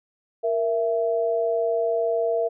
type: tone pair together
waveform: sine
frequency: 466.6 / 664.8 Hz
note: A#4 / E5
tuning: +2 / +15 cents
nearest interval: tritone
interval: 613 cents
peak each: -23 dBFS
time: 0.43-2.49 s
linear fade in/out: 20 ms
effects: none